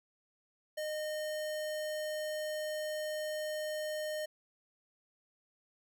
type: tone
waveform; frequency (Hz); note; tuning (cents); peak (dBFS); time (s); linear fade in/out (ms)
square; 613; D#5; -26; -36; 0.77-4.26; 10
effects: none